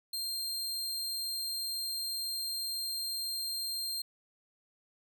sawtooth tone, 4186 Hz, C8, in tune, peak -31 dBFS, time 0.13-4.02 s, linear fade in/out 5 ms, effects none

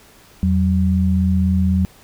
sine tone pair together, 84.14 / 187.9 Hz, E2 / F#3, +36 / +27 cents, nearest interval octave + major second, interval 1391 cents, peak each -16 dBFS, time 0.43-1.85 s, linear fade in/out 0 ms, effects pink hiss -48 dBFS RMS until 2.03 s

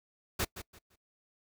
pink noise with echo, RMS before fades -31 dBFS, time 0.39-0.45 s, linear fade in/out 10 ms, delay 170 ms, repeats 3, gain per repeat -12 dB, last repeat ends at 0.96 s, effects noise-tail reverb RT60 0.1 s tail -23 dB re dry

